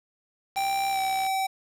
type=click train; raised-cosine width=0.2 ms; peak=-23 dBFS; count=47; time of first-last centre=0.56-1.266 s; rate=65.2 Hz
type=tone with pitch glide; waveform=square; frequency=784 to 768.8 Hz; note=G5 to G5; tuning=0 to -34 cents; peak=-25 dBFS; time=0.56-1.47 s; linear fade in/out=10 ms; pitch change=-34 cents; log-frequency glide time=0.91-0.99 s
effects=none